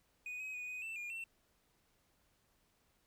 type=tone with pitch steps; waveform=triangle; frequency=2480 / 2536 / 2472 / 2496 / 2664 / 2422 / 2697 Hz; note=D#7 / D#7 / D#7 / D#7 / E7 / D#7 / E7; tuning=-6 / +32 / -12 / +5 / +18 / -47 / +39 cents; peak=-40 dBFS; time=0.26-1.24 s; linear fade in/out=2 ms; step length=140 ms; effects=pink hiss -75 dBFS RMS until 3.06 s